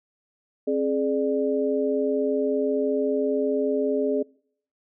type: tone cluster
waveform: sine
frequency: 267 / 421.8 / 593 Hz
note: C4 / G#4 / D5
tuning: +35 / +27 / +17 cents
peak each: -26 / -23 / -28 dBFS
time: 0.67-4.23 s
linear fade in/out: 10 ms
effects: noise-tail reverb RT60 0.6 s tail -25 dB re dry